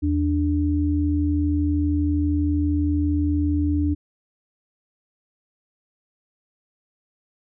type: tone pair together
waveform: sine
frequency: 81.3 / 293.8 Hz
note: E2 / D4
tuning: -23 / +1 cents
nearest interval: octave + minor seventh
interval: 2224 cents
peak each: -21 dBFS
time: 0.02-3.95 s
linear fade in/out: 20 ms
effects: none